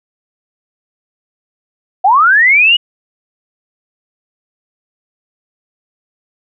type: linear sweep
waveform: sine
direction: up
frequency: 712 to 2943 Hz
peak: -5 dBFS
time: 2.04-2.77 s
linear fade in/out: 10 ms
effects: none